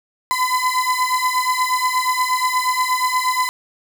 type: beating tone pair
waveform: 35% pulse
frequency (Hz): 1008 / 1016.4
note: B5 / B5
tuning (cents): +35 / +49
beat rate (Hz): 8.4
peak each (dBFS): -18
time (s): 0.31-3.49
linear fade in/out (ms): 0
effects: none